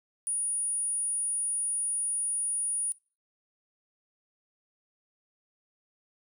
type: tone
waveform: sine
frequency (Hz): 9640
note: D9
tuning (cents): +44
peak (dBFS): -28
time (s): 0.27-2.92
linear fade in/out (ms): 0
effects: noise-tail reverb RT60 0.3 s tail -19 dB re dry

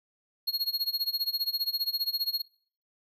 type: tone with tremolo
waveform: square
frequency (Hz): 4300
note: C8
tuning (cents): +47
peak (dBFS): -25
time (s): 0.47-2.42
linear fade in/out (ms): 10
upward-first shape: sine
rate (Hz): 15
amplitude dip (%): 95
effects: noise-tail reverb RT60 0.5 s tail -22 dB re dry

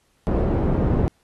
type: low-pass noise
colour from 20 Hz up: pink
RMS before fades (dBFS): -20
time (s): 0.27-1.08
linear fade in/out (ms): 0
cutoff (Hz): 500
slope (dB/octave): 12
effects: pink hiss -65 dBFS RMS until 1.23 s + AAC 32 kbps

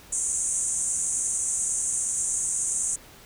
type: band-pass noise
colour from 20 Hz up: white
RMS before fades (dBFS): -27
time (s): 0.12-2.96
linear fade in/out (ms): 10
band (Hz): 6400 to 9400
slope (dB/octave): 96
effects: pink hiss -49 dBFS RMS until 3.25 s

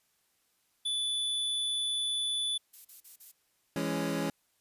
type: tone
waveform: square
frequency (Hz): 3475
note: A7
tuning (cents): -22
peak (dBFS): -30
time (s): 0.85-2.58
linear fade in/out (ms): 10
type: noise bursts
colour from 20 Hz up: violet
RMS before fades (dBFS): -48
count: 4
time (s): 2.73-3.318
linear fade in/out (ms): 10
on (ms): 120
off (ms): 36
type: chord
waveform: 25% pulse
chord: C# minor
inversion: first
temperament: equal with one note detuned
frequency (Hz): 167.02 / 207.7 / 277.2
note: E3 / G#3 / C#4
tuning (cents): +23 / 0 / 0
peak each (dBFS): -31 / -32 / -30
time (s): 3.76-4.3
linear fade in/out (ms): 2
effects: white hiss -73 dBFS RMS until 4.6 s + resampled to 32000 Hz

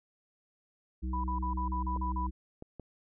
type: harmonic tone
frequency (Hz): 63.6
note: C2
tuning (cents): -48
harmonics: 1 / 3 / 5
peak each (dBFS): -32 / -41 / -43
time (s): 1.02-2.31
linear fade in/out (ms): 20
type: tone bursts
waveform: sine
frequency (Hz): 987.8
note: B5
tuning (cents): 0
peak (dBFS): -33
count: 8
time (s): 1.13-2.269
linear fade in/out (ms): 5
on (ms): 110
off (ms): 37
type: clicks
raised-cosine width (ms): 2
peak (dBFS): -30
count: 3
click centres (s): 1.963 / 2.624 / 2.797
effects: none

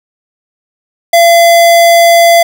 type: tone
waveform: square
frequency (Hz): 680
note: F5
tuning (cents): -46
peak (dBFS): -3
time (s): 1.13-2.43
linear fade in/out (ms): 5
effects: none

